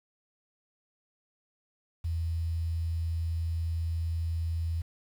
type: tone with quantisation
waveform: sine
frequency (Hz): 82.8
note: E2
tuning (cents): +8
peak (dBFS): -28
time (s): 2.04-4.82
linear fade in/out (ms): 10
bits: 9
effects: none